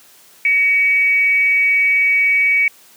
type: tone with frequency modulation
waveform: sine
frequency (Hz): 2259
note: C#7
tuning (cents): +32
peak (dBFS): -11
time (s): 0.45-2.68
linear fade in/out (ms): 2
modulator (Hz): 387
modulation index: 0.25
effects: white hiss -47 dBFS RMS until 2.96 s + high-pass 150 Hz 12 dB/octave